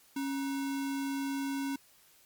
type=tone with sample-and-hold; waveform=sine; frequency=274.9 Hz; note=C#4; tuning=14 cents flat; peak=-31 dBFS; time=0.16-1.76 s; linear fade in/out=5 ms; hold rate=1225 Hz; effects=white hiss -62 dBFS RMS until 2.25 s + MP3 96 kbps